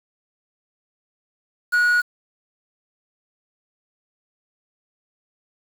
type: tone with quantisation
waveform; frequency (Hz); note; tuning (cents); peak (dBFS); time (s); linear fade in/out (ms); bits
triangle; 1455; F#6; -29; -13; 1.72-2.02; 20; 6
effects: none